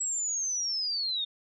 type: linear sweep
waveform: sine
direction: down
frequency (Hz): 7800 to 3601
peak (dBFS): -28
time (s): 0-1.25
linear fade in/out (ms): 10
effects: none